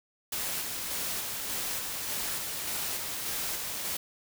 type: noise with tremolo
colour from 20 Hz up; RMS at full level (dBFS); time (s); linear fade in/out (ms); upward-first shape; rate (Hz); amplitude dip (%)
white; -33; 0.32-3.97; 5; square; 1.7; 25
effects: none